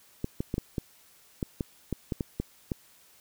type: clicks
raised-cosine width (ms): 3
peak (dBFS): -16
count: 12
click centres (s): 0.244 / 0.405 / 0.541 / 0.581 / 0.782 / 1.428 / 1.608 / 1.927 / 2.122 / 2.208 / 2.4 / 2.718
effects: white hiss -59 dBFS RMS until 3.2 s